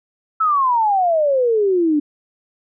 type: exponential sweep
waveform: sine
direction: down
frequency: 1327 to 287.7 Hz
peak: -13 dBFS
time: 0.4-2 s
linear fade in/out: 10 ms
effects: none